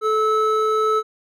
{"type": "tone pair together", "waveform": "triangle", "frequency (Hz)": [434.5, 1302], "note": ["A4", "E6"], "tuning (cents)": [-22, -22], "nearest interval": "octave + perfect fifth", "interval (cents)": 1900, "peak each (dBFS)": -17, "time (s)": [0.01, 1.03], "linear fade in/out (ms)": 50, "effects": []}